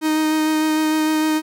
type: tone with vibrato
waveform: 45% pulse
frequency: 311.1 Hz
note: D#4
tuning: in tune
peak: -16 dBFS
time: 0.01-1.42 s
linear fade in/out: 50 ms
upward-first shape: sine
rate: 6.6 Hz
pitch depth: 11 cents each way
effects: none